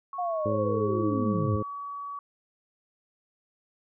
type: tone with pitch glide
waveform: sine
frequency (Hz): 1106 to 1135.1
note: C#6 to C#6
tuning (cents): -4 to +41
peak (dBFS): -34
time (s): 0.13-2.19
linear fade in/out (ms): 2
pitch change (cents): +45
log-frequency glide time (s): 0.51-1.06
type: linear sweep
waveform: sine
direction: down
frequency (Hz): 729 to 82.41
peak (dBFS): -27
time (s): 0.18-1.57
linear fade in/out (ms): 10
type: harmonic tone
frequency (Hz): 105.7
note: G#2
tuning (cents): +31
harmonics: 1 / 2 / 3 / 4 / 5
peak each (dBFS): -31 / -33 / -34 / -34 / -35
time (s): 0.45-1.63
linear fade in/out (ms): 10
effects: none